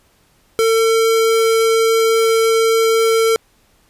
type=tone; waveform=square; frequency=450.6 Hz; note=A4; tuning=41 cents sharp; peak=-12 dBFS; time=0.59-3.36 s; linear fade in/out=0 ms; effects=pink hiss -56 dBFS RMS until 3.89 s + resampled to 32000 Hz